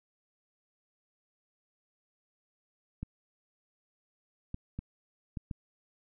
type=clicks; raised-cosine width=5 ms; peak=-24 dBFS; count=5; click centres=3.03 / 4.544 / 4.79 / 5.372 / 5.512 s; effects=none